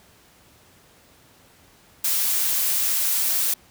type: noise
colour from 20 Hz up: blue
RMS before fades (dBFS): -22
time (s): 2.04-3.54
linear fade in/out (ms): 5
effects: pink hiss -54 dBFS RMS until 3.7 s + high-pass 60 Hz 12 dB/octave